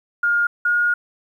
sine tone pair in turn, 1417 / 1432.6 Hz, F6 / F6, +25 / +44 cents, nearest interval unison, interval 19 cents, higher second, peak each -15 dBFS, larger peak neither, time 0.23-0.47 / 0.65-0.94 s, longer second, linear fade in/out 5 ms, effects 9-bit

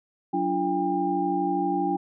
sine tone cluster, 185.6 / 291.9 / 344.3 / 800 Hz, F#3 / D4 / F4 / G5, +6 / -10 / -25 / +35 cents, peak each -32 / -28 / -28 / -26 dBFS, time 0.33-1.97 s, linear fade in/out 10 ms, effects none

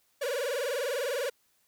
45% pulse tone with vibrato, 523.3 Hz, C5, in tune, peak -29 dBFS, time 0.21-1.3 s, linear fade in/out 10 ms, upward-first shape sine, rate 20 Hz, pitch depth 190 cents each way, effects white hiss -70 dBFS RMS until 1.67 s

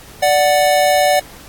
square tone pair together, 587.3 / 740 Hz, D5 / F#5, 0 / 0 cents, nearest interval major third, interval 400 cents, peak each -14 dBFS, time 0.22-1.2 s, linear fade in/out 10 ms, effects pink hiss -39 dBFS RMS until 1.48 s + AAC 64 kbps

